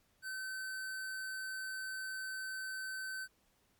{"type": "tone", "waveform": "square", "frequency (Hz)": 1533, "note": "G6", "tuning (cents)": -39, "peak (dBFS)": -40, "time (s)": [0.22, 3.28], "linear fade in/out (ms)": 50, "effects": ["pink hiss -73 dBFS RMS until 3.79 s", "MP3 96 kbps"]}